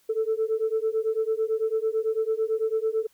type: beating tone pair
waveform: sine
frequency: 437.4 / 446.4 Hz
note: A4 / A4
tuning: -10 / +25 cents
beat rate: 9 Hz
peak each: -25 dBFS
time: 0.09-3.07 s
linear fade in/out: 10 ms
effects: tanh soft clip ceiling -17 dBFS + white hiss -64 dBFS RMS until 3.13 s